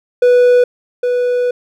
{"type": "tone pair in turn", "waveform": "triangle", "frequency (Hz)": [492.2, 492.2], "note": ["B4", "B4"], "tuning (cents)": [-6, -6], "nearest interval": "unison", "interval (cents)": 0, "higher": "neither", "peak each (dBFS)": [-4, -10], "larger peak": "first", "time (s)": [[0.22, 0.64], [1.03, 1.51]], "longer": "second", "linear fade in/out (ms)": 5, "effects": []}